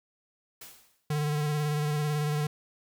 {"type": "noise with exponential decay", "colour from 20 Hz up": "white", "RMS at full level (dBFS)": -43, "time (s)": [0.61, 1.12], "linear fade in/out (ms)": 5, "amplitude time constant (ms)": 110}
{"type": "tone with vibrato", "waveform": "square", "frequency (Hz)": 149.3, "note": "D3", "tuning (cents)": 29, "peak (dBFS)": -27, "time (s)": [1.1, 2.47], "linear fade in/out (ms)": 5, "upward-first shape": "square", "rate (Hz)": 18, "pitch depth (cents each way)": 23}
{"effects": []}